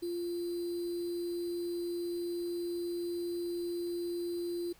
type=tone with sample-and-hold; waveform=sine; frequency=346.5 Hz; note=F4; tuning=14 cents flat; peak=-33 dBFS; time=0.02-4.73 s; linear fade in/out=10 ms; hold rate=4410 Hz; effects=pink hiss -62 dBFS RMS until 4.79 s